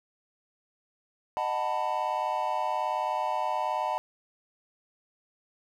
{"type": "chord", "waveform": "triangle", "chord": "B dominant seventh", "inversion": "first", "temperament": "just", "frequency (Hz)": [617.4, 740.8, 889, 987.8], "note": ["D#5", "F#5", "A5", "B5"], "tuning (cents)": [-14, 2, 18, 0], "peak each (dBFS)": [-32, -31, -29, -31], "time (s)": [1.37, 3.98], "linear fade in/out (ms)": 0, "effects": []}